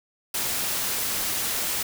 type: noise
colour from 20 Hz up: white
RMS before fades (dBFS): -27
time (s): 0.34-1.83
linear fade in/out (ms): 5
effects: none